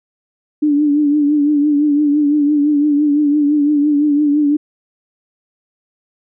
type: tone with vibrato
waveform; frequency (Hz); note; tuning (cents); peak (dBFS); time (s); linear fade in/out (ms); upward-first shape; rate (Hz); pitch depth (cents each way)
sine; 293.7; D4; 0; -10; 0.62-4.57; 10; triangle; 5.9; 61
effects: none